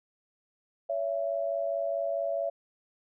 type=tone pair together; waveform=sine; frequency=564 / 668.6 Hz; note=C#5 / E5; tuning=+30 / +24 cents; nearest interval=minor third; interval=294 cents; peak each=-31 / -30 dBFS; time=0.89-2.5 s; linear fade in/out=10 ms; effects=none